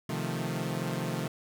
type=chord; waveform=sawtooth; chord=F dominant seventh; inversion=second; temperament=equal; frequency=130.81 / 155.56 / 174.61 / 220 Hz; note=C3 / Eb3 / F3 / A3; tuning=0 / 0 / 0 / 0 cents; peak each=-32 / -32 / -32 / -34 dBFS; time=0.09-1.28 s; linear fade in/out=5 ms; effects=none